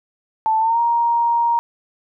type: tone with pitch glide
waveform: sine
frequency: 880 to 937.7 Hz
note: A5 to A#5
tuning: 0 to +10 cents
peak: -14 dBFS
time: 0.46-1.59 s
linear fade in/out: 0 ms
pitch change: +110 cents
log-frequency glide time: 0.59-0.79 s
effects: none